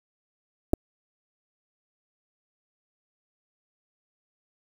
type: clicks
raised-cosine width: 2 ms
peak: -9 dBFS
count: 2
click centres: 0.734 / 0.737 s
effects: 7-bit